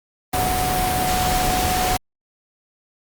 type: tone in noise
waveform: sine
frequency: 736 Hz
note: F#5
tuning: 9 cents flat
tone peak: -21 dBFS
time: 0.33-1.97 s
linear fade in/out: 5 ms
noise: pink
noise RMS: -22 dBFS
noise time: 0.33-1.97 s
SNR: -2 dB
effects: Opus 32 kbps